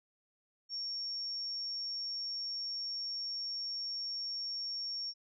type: tone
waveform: sine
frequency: 5510 Hz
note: F8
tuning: 24 cents flat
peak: -36 dBFS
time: 0.69-5.14 s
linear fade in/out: 50 ms
effects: none